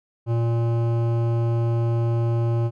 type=tone with hard clipping; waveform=triangle; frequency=116.54 Hz; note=A#2; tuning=in tune; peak=-21 dBFS; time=0.26-2.71 s; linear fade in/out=50 ms; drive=18 dB; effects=none